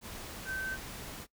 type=tone in noise; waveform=sine; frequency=1544 Hz; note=G6; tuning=27 cents flat; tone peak=-34 dBFS; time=0.45-0.78 s; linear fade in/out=50 ms; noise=pink; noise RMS=-44 dBFS; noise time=0.01-1.27 s; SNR=+7 dB; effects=noise-tail reverb RT60 0.1 s tail -20 dB re dry